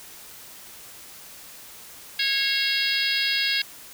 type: harmonic tone with a mistuned harmonic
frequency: 549 Hz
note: C#5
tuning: 17 cents flat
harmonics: 3 / 4 / 5 / 6 / 7 / 8 / 9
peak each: -29 / -29 / -29 / -29 / -29 / -29 / -29 dBFS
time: 2.19-3.62 s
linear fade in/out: 5 ms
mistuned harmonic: 4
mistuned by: -17 cents
effects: white hiss -44 dBFS RMS until 3.93 s